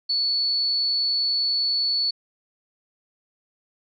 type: tone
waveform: sine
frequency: 4435 Hz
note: C#8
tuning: in tune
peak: -20 dBFS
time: 0.09-2.11 s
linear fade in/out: 10 ms
effects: none